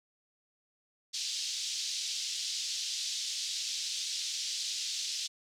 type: band-pass noise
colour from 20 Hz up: pink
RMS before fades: -36 dBFS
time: 1.13-5.28 s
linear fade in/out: 20 ms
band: 3600 to 6500 Hz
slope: 24 dB/octave
effects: none